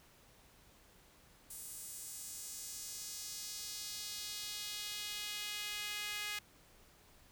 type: tone with high-pass filter sweep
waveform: sawtooth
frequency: 416.2 Hz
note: G#4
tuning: 4 cents sharp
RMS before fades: -44 dBFS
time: 1.5-6.39 s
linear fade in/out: 5 ms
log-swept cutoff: 9400 to 2200 Hz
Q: 1.5
effects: pink hiss -64 dBFS RMS until 7.31 s